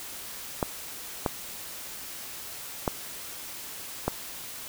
clicks, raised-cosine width 1 ms, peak -10 dBFS, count 4, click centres 0.628 / 1.262 / 2.878 / 4.08 s, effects white hiss -40 dBFS RMS until 4.68 s

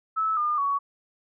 sine tone with pitch steps, 1304 / 1209.7 / 1122.2 Hz, E6 / D#6 / C#6, -19 / -49 / +21 cents, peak -22 dBFS, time 0.16-0.79 s, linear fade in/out 20 ms, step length 210 ms, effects none

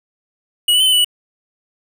square tone with pitch steps, 2911 / 2971 / 3066 / 3032 / 2964 / 2947 Hz, F#7 / F#7 / G7 / F#7 / F#7 / F#7, -29 / +6 / -39 / +42 / +2 / -8 cents, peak -11 dBFS, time 0.68-1.046 s, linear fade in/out 5 ms, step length 61 ms, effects none

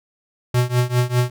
square tone with tremolo, 123.47 Hz, B2, in tune, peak -13 dBFS, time 0.54-1.3 s, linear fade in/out 5 ms, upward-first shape triangle, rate 5 Hz, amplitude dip 95%, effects none

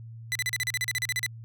sawtooth tone bursts, 2000 Hz, B6, 21 cents sharp, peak -22 dBFS, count 14, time 0.32-1.263 s, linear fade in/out 0 ms, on 33 ms, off 37 ms, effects added 114 Hz sine -40 dBFS peak until 1.44 s

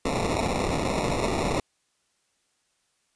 blue noise with sample-and-hold, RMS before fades -26 dBFS, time 0.05-1.6 s, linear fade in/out 5 ms, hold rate 1575 Hz, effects white hiss -71 dBFS RMS until 3.15 s + resampled to 22050 Hz

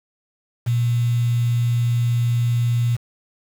sine tone with quantisation, 119.4 Hz, A#2, 42 cents sharp, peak -16 dBFS, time 0.66-2.97 s, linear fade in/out 20 ms, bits 6, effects none

